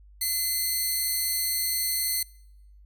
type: tone pair together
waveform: 5% pulse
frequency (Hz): 2043 / 4354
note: C7 / C#8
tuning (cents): -42 / -32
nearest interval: octave + minor second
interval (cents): 1310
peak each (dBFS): -20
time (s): 0.21-2.23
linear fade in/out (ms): 5
effects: noise-tail reverb RT60 0.9 s tail -26 dB re dry + added 50 Hz sine -49 dBFS peak until 2.85 s